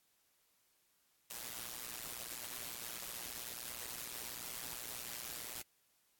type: noise with amplitude modulation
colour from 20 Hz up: white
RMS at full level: -42 dBFS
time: 1.3-5.62 s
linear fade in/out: 5 ms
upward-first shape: sine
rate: 119 Hz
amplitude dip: 90%
effects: white hiss -75 dBFS RMS until 6.19 s + AAC 64 kbps